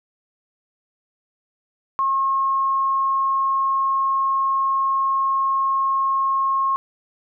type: tone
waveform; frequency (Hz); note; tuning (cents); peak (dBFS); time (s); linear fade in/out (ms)
sine; 1080; C#6; -45; -17; 1.99-6.76; 0
effects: none